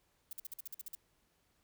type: noise bursts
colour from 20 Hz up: violet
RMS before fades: -44 dBFS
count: 10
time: 0.31-0.951 s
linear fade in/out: 2 ms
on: 20 ms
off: 49 ms
effects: pink hiss -75 dBFS RMS until 1.63 s